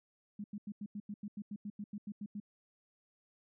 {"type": "tone bursts", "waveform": "sine", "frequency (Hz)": 206.2, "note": "G#3", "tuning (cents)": -12, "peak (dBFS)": -39, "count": 15, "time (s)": [0.39, 2.401], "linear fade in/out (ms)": 5, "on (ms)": 51, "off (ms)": 89, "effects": []}